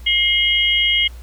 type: tone cluster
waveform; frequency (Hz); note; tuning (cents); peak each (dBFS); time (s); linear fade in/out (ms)
sine; 2125 / 2902 / 3226; C7 / F#7 / G7; +26 / -34 / +49; -18; 0.06-1.08; 10
effects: added 60 Hz sine -33 dBFS peak until 1.22 s + pink hiss -48 dBFS RMS until 1.22 s